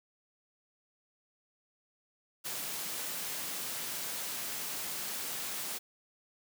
white high-pass noise, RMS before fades -38 dBFS, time 2.44-5.79 s, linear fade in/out 20 ms, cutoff 120 Hz, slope 24 dB/octave, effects none

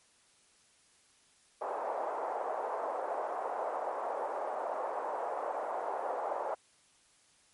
white band-pass noise, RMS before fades -36 dBFS, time 1.61-6.55 s, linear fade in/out 10 ms, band 510 to 890 Hz, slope 24 dB/octave, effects white hiss -66 dBFS RMS until 7.53 s + MP3 48 kbps

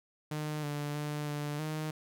sawtooth tone with pitch steps, 151.8 / 146.5 / 148.7 / 147.2 / 154.9 Hz, D#3 / D3 / D3 / D3 / D#3, -42 / -4 / +22 / +4 / -7 cents, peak -30 dBFS, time 0.31-1.91 s, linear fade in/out 5 ms, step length 320 ms, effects none

